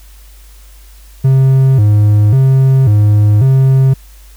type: tone with vibrato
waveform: triangle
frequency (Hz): 118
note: A#2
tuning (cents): +22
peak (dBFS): -3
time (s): 1.24-3.94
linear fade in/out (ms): 10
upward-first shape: square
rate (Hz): 0.92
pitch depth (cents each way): 210
effects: added 50 Hz sine -35 dBFS peak until 4.36 s + white hiss -45 dBFS RMS until 4.36 s